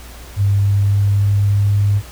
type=tone with pitch glide; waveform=sine; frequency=100 to 101.63 Hz; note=G2 to G#2; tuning=+35 to -37 cents; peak=-11 dBFS; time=0.36-2.02 s; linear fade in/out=50 ms; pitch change=+28 cents; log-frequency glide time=0.54-1.78 s; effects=added 60 Hz sine -35 dBFS peak until 2.11 s + pink hiss -39 dBFS RMS until 2.11 s